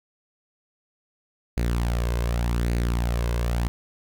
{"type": "tone with flanger", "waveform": "sawtooth", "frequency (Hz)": 58.9, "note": "A#1", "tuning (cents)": 19, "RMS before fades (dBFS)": -24, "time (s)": [1.57, 3.68], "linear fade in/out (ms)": 0, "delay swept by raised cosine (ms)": [0.45, 1.95], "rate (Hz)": 0.86, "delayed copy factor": 0.5, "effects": []}